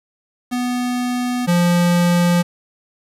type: tone pair in turn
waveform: square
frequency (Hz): 246.9 / 174.58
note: B3 / F3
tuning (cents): 0 / 0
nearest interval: tritone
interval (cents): 600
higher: first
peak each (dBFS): -19 / -13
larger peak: second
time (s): 0.51-1.47 / 1.47-2.43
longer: neither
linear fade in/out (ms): 20
effects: resampled to 32000 Hz + 7-bit